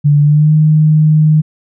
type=tone with pitch glide; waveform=sine; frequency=146 to 154.32 Hz; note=D3 to D#3; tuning=-10 to -14 cents; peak=-5 dBFS; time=0.04-1.42 s; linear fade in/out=20 ms; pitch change=+96 cents; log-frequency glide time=0.21-0.53 s; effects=none